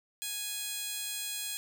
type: tone with high-pass filter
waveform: 15% pulse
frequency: 830.6 Hz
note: G#5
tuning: in tune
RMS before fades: -37 dBFS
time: 0.22-1.57 s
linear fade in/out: 0 ms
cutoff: 4900 Hz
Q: 0.98
effects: none